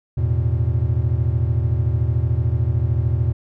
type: chord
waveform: triangle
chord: E suspended fourth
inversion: none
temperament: equal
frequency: 82.41 / 110 / 123.47 Hz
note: E2 / A2 / B2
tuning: 0 / 0 / 0 cents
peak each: -19 dBFS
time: 0.17-3.33 s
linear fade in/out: 10 ms
effects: none